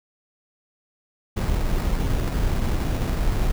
brown noise with sample-and-hold, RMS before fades -22 dBFS, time 1.36-3.52 s, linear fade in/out 10 ms, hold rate 3150 Hz, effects none

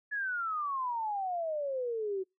sine exponential sweep, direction down, 1719 to 370.5 Hz, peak -31 dBFS, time 0.11-2.24 s, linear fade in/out 20 ms, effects noise-tail reverb RT60 0.2 s tail -26 dB re dry

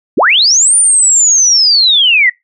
sine linear two-way sweep, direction up then down, 142.8 to 9330 to 1868 Hz, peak -5 dBFS, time 0.17-2.3 s, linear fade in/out 10 ms, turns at 0.76 s, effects noise-tail reverb RT60 0.2 s tail -24 dB re dry

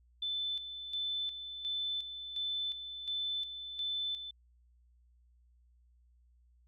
sine tone with tremolo, 3520 Hz, A7, in tune, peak -33 dBFS, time 0.22-4.31 s, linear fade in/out 5 ms, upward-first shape square, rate 1.4 Hz, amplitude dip 60%, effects added 60 Hz sine -63 dBFS peak until 6.67 s

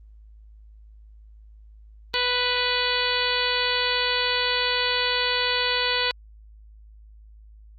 harmonic tone with a mistuned harmonic, 494.3 Hz, B4, 1 cent sharp, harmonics 1 / 2 / 3 / 4 / 5 / 6 / 7 / 8 / 9, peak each -30 / -30 / -30 / -30 / -30 / -30 / -30 / -30 / -30 dBFS, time 2.14-6.11 s, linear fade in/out 0 ms, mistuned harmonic 7, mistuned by -15 cents, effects added 53 Hz sine -45 dBFS peak until 7.78 s + Opus 24 kbps

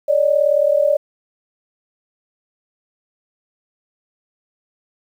sine tone pair together, 565 / 603.6 Hz, C#5 / D5, +33 / +47 cents, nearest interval minor second, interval 114 cents, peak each -15 dBFS, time 0.08-0.97 s, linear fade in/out 10 ms, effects 8-bit

